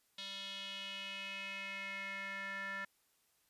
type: tone with band-pass filter sweep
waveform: square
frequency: 196 Hz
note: G3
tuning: in tune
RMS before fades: -44 dBFS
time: 0.18-2.85 s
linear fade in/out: 5 ms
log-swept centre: 3600 to 1700 Hz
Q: 4.5
effects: white hiss -75 dBFS RMS until 3.49 s + resampled to 32000 Hz